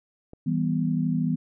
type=click; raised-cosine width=2 ms; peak=-29 dBFS; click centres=0.334 s
type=chord; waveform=sine; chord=E minor; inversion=none; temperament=equal with one note detuned; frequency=162.92 / 196 / 246.9 Hz; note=E3 / G3 / B3; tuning=-20 / 0 / 0 cents; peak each=-25 / -29 / -26 dBFS; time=0.46-1.36 s; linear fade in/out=10 ms
effects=none